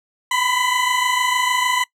20% pulse tone pair together, 987.8 / 1014.4 Hz, B5 / B5, 0 / +46 cents, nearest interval unison, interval 46 cents, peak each -15 dBFS, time 0.31-1.84 s, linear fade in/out 5 ms, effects noise-tail reverb RT60 0.1 s tail -21 dB re dry + low-pass 11000 Hz 12 dB/octave

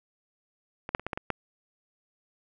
clicks, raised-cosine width 0.5 ms, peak -20 / -8 / -25 / -17 / -16 / -17 / -12 dBFS, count 7, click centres 0.891 / 0.949 / 0.996 / 1.066 / 1.132 / 1.175 / 1.303 s, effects none

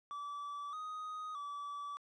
triangle tone with pitch steps, 1155 / 1249 / 1152 Hz, D6 / D#6 / D6, -29 / +6 / -34 cents, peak -39 dBFS, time 0.11-1.97 s, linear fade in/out 0 ms, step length 620 ms, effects resampled to 22050 Hz

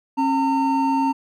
triangle tone pair together, 270.8 / 911 Hz, C#4 / A#5, -40 / -40 cents, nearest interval octave + major sixth, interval 2100 cents, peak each -18 dBFS, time 0.17-1.13 s, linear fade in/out 20 ms, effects none

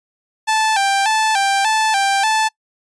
sawtooth tone with vibrato, 830.6 Hz, G#5, in tune, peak -10 dBFS, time 0.47-2.49 s, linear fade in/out 20 ms, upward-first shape square, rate 1.7 Hz, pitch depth 90 cents each way, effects noise-tail reverb RT60 0.1 s tail -24 dB re dry + resampled to 22050 Hz

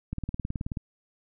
click train, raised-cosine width 5 ms, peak -19 dBFS, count 13, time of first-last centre 0.13-0.772 s, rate 18.7 Hz, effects none

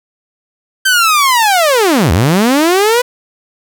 sawtooth linear two-way sweep, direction down then up, 1568 to 73.42 to 502 Hz, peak -4 dBFS, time 0.85-3.02 s, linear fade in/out 10 ms, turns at 2.12 s, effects 7-bit

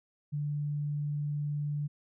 sine tone, 146.83 Hz, D3, in tune, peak -30 dBFS, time 0.32-1.88 s, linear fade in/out 20 ms, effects none

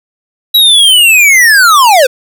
square linear sweep, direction down, 3919 to 481.8 Hz, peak -3 dBFS, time 0.54-2.07 s, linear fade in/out 10 ms, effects none

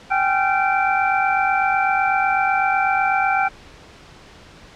sine tone cluster, 773 / 821 / 1376 / 1539 / 2343 Hz, G5 / G#5 / F6 / G6 / D7, -24 / -20 / -26 / -32 / -5 cents, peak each -19 / -24 / -23 / -25 / -24 dBFS, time 0.1-3.49 s, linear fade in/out 20 ms, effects pink hiss -44 dBFS RMS until 4.75 s + low-pass 5000 Hz 12 dB/octave

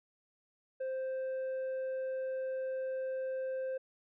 sine tone with tanh clipping, 523.3 Hz, C5, in tune, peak -35 dBFS, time 0.8-3.78 s, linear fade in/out 10 ms, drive 4 dB, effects none

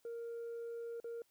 sine tone with dropouts, 466.2 Hz, A#4, in tune, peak -39 dBFS, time 0.05-1.22 s, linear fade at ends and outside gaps 2 ms, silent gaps 1.001-1.043 s, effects tanh soft clip ceiling -40 dBFS + white hiss -75 dBFS RMS until 1.3 s

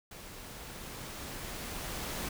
pink noise with level ramp, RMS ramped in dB -48 to -37 dBFS, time 0.11-2.29 s, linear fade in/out 5 ms, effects none

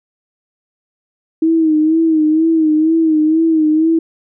sine tone with vibrato, 317 Hz, D#4, 32 cents sharp, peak -9 dBFS, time 1.42-3.99 s, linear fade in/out 5 ms, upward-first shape sine, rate 2.1 Hz, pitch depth 59 cents each way, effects none

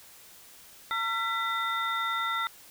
sine tone cluster, 910 / 1359 / 1989 / 3636 Hz, A#5 / F6 / B6 / A#7, -42 / -48 / +12 / -44 cents, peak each -37 / -29 / -34 / -36 dBFS, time 0.91-2.47 s, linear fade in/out 0 ms, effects white hiss -52 dBFS RMS until 2.7 s

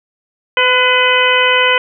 harmonic tone with a mistuned harmonic, 505 Hz, B4, 39 cents sharp, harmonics 1 / 2 / 3 / 4 / 5 / 6, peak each -16 / -16 / -16 / -16 / -16 / -16 dBFS, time 0.57-1.78 s, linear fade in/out 2 ms, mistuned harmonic 3, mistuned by -35 cents, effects none

